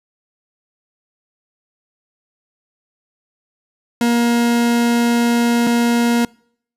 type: tone pair in turn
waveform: 40% pulse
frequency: 236.4 / 236.4 Hz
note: A#3 / A#3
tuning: +24 / +24 cents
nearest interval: unison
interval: 0 cents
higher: neither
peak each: -12 / -12 dBFS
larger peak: neither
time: 4.01-5.67 / 5.67-6.25 s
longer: first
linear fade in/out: 2 ms
effects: noise-tail reverb RT60 0.6 s tail -26 dB re dry + resampled to 32000 Hz